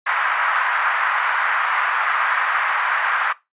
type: band-pass noise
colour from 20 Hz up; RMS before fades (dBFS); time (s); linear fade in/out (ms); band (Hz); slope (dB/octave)
white; -20; 0.06-3.33; 10; 990 to 1700; 24
effects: noise-tail reverb RT60 0.2 s tail -18 dB re dry + resampled to 8000 Hz